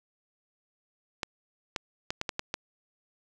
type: clicks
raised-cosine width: 0.2 ms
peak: -13 dBFS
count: 7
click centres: 1.232 / 1.762 / 2.105 / 2.214 / 2.292 / 2.394 / 2.541 s
effects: none